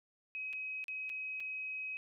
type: tone with dropouts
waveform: sine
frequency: 2538 Hz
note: D#7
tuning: 34 cents sharp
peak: -38 dBFS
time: 0.35-1.97 s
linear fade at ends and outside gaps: 0 ms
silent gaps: 0.529-0.533 / 0.841-0.882 / 1.094-1.099 / 1.4-1.404 s
effects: none